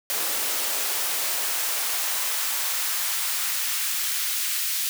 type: noise with high-pass filter sweep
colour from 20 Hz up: white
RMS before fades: -26 dBFS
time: 0.1-4.89 s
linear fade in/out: 0 ms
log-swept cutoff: 320 to 2200 Hz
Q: 0.83
effects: none

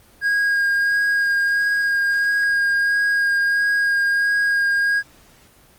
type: tone with vibrato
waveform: triangle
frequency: 1630 Hz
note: G#6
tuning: 33 cents flat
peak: -14 dBFS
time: 0.21-5.03 s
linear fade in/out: 50 ms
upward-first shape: sine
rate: 1.5 Hz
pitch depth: 12 cents each way
effects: pink hiss -51 dBFS RMS until 5.78 s + Opus 24 kbps

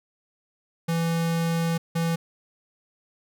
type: tone bursts at uneven times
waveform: square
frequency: 166.4 Hz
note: E3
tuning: 17 cents sharp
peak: -23 dBFS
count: 2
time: 0.88-1.78 / 1.95-2.16 s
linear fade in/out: 10 ms
effects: none

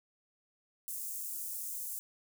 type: high-pass noise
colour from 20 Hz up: white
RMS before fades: -40 dBFS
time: 0.88-1.99 s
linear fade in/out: 0 ms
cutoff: 7300 Hz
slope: 24 dB/octave
effects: none

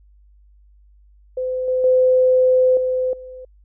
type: tone with level steps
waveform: sine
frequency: 511 Hz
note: C5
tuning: 41 cents flat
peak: -20 / -16 / -11 / -17 / -33 dBFS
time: 1.37-3.45 s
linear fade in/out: 5 ms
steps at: 1.68 / 1.84 / 2.77 / 3.13 s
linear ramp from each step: 2 ms
effects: added 50 Hz sine -48 dBFS peak until 3.64 s

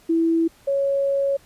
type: tone pair in turn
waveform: sine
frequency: 329.6 / 554.3 Hz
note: E4 / C#5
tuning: 0 / 0 cents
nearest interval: major sixth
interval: 900 cents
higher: second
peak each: -16 / -18 dBFS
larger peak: first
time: 0.09-0.48 / 0.67-1.37 s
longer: second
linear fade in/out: 10 ms
effects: pink hiss -54 dBFS RMS until 1.45 s + resampled to 32000 Hz

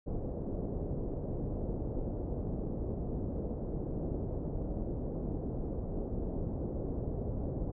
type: low-pass noise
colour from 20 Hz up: pink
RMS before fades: -36 dBFS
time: 0.06-7.72 s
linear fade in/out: 20 ms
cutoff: 560 Hz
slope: 24 dB/octave
effects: none

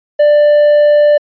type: tone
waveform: triangle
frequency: 591 Hz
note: D5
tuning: 11 cents sharp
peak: -3 dBFS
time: 0.19-1.18 s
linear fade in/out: 10 ms
effects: resampled to 11025 Hz

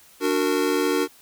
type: chord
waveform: square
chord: D augmented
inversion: none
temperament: just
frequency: 293.7 / 367.1 / 458.9 Hz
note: D4 / F#4 / A#4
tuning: 0 / -14 / -27 cents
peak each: -25 dBFS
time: 0.2-1.08 s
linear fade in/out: 50 ms
effects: white hiss -52 dBFS RMS until 1.21 s

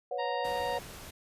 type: chord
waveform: sine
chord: B suspended second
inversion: none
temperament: equal with one note detuned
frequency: 493.9 / 554.4 / 728.1 Hz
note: B4 / C#5 / F#5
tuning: 0 / 0 / -28 cents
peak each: -36 dBFS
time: 0.11-0.79 s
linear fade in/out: 5 ms
type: harmonic tone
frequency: 932.3 Hz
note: A#5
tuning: in tune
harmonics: 1 / 2 / 3 / 4 / 5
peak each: -35 / -41 / -45 / -47 / -49 dBFS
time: 0.18-0.79 s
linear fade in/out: 20 ms
type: noise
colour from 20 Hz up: pink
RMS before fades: -46 dBFS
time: 0.44-1.11 s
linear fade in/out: 10 ms
effects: resampled to 32000 Hz

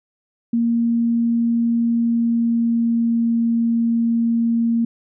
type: tone with pitch glide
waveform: sine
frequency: 233.1 to 231.5 Hz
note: A#3 to A#3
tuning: 0 to -12 cents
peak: -15 dBFS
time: 0.53-4.85 s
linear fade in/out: 5 ms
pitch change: -12 cents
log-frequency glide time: 1.89-3.38 s
effects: none

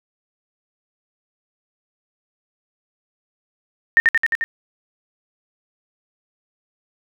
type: tone with echo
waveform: sine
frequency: 1826 Hz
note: A#6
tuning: 36 cents flat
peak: -8 dBFS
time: 3.97-4 s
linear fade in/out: 0 ms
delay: 88 ms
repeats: 5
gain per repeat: -2 dB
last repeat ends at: 4.44 s
effects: none

